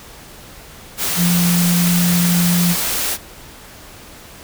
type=tone in noise; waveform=sine; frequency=174.61 Hz; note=F3; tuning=in tune; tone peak=-13 dBFS; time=1.16-2.76 s; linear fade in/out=50 ms; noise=white; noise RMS=-20 dBFS; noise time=0.97-3.18 s; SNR=+4 dB; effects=pink hiss -39 dBFS RMS until 4.43 s